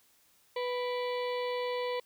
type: harmonic tone with a mistuned harmonic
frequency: 493.9 Hz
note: B4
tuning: in tune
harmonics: 1 / 2 / 4 / 5 / 6 / 7 / 8 / 9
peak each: -32 / -38 / -44 / -46 / -48 / -49 / -50 / -51 dBFS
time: 0.56-2 s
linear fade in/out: 5 ms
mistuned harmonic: 5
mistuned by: -92 cents
effects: white hiss -66 dBFS RMS until 2.05 s